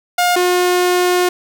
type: tone pair in turn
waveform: sawtooth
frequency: 711 / 359 Hz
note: F5 / F4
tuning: +31 / +48 cents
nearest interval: octave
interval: 1183 cents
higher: first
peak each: -8 dBFS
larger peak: neither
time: 0.18-0.36 / 0.36-1.29 s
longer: second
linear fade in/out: 5 ms
effects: none